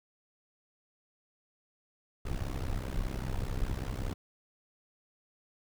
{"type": "noise with amplitude modulation", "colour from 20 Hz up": "brown", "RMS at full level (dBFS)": -30, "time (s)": [2.25, 4.14], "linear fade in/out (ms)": 10, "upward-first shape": "sine", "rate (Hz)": 65.1, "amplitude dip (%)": 90, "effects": []}